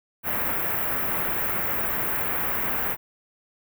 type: band-stop noise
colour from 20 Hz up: white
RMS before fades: -26 dBFS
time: 0.23-2.97 s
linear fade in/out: 50 ms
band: 2100 to 15000 Hz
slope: 24 dB/octave
effects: none